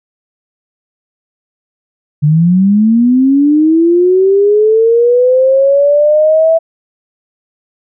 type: linear sweep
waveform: sine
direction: up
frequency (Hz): 144.1 to 659.3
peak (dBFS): -5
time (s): 2.22-6.59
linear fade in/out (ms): 20
effects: none